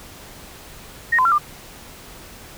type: tone with pitch steps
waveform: sine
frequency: 1862 / 1022 / 1366 / 1196 Hz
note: A#6 / C6 / F6 / D6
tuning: -2 / -41 / -39 / +31 cents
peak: -13 dBFS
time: 1.12-1.384 s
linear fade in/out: 10 ms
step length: 66 ms
effects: pink hiss -41 dBFS RMS until 2.57 s